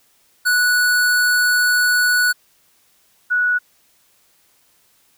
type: tone pair in turn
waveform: square / sine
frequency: 1474 / 1468.6 Hz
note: F#6 / F#6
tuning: -7 / -13 cents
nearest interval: unison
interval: 6 cents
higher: first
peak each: -14 dBFS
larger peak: neither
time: 0.45-2.33 / 3.3-3.59 s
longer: first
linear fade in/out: 20 ms
effects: white hiss -58 dBFS RMS until 5.17 s